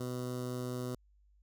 15% pulse tone with notch filter, 124.9 Hz, B2, 20 cents sharp, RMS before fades -38 dBFS, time 0-0.95 s, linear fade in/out 5 ms, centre 2300 Hz, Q 0.73, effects added 50 Hz sine -63 dBFS peak until 1.42 s

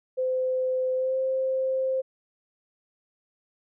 sine tone with pitch glide, 514 to 524.8 Hz, C5 to C5, -31 to +5 cents, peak -23 dBFS, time 0.17-2.02 s, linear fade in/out 20 ms, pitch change +36 cents, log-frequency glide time 0.95-1.17 s, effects none

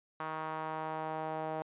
sawtooth tone with band-pass filter sweep, 157.6 Hz, D#3, 23 cents sharp, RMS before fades -38 dBFS, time 0.2-1.62 s, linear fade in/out 0 ms, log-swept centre 1100 to 710 Hz, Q 2.4, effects resampled to 8000 Hz

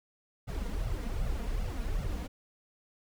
brown noise with flanger, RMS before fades -33 dBFS, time 0.47-2.28 s, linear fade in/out 20 ms, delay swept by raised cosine 1.4 to 4.3 ms, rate 2.6 Hz, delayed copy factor +0.8, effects none

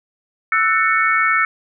sine chord, F# minor seventh, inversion third, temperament equal with one note detuned, 1318.5 / 1480 / 1792.8 / 2217 Hz, E6 / F#6 / A6 / C#7, 0 / 0 / +32 / 0 cents, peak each -17 / -22 / -20 / -18 dBFS, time 0.52-1.45 s, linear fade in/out 2 ms, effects none

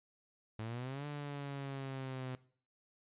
sawtooth exponential two-way sweep, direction up then down, 107.7 to 147.3 to 127.9 Hz, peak -36 dBFS, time 0.59-2.35 s, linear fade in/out 0 ms, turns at 1.06 s, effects noise-tail reverb RT60 0.5 s tail -19 dB re dry + resampled to 8000 Hz

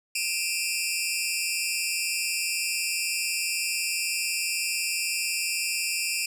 15% pulse tone cluster, 2378 / 2556 / 2722 Hz, D7 / D#7 / F7, +21 / +46 / -45 cents, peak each -24 / -23 / -24 dBFS, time 0.15-6.26 s, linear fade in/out 5 ms, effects none

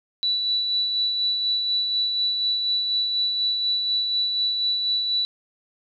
sine tone with tremolo, 3951 Hz, B7, in tune, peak -19 dBFS, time 0.23-5.25 s, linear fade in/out 0 ms, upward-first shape sine, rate 4.1 Hz, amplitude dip 35%, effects none

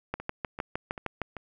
two click trains, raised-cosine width 0.5 ms, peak -15 / -23 dBFS, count 8 / 4, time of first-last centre 0.14-1.217 / 0.2-1.367 s, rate 6.5 / 2.57 Hz, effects none

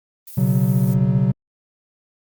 violet noise, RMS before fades -37 dBFS, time 0.27-0.94 s, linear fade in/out 5 ms
triangle chord, B suspended second, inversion none, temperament equal with one note detuned, 123.47 / 138.59 / 187.04 Hz, B2 / C#3 / F#3, 0 / 0 / +19 cents, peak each -17 dBFS, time 0.37-1.32 s, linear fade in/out 10 ms
effects Opus 24 kbps

